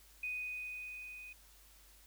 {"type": "tone with level ramp", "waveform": "sine", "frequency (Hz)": 2491, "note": "D#7", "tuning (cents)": 1, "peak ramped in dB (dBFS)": [-36, -48], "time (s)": [0.23, 1.33], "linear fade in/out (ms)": 5, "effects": ["added 50 Hz sine -63 dBFS peak until 2.06 s", "white hiss -63 dBFS RMS until 2.06 s"]}